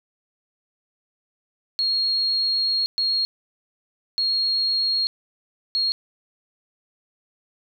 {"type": "tone bursts at uneven times", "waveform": "sine", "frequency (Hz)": 4277, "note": "C8", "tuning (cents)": 37, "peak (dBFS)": -19, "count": 4, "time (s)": [[1.79, 2.86], [2.98, 3.25], [4.18, 5.07], [5.75, 5.92]], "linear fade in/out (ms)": 0, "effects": ["10-bit"]}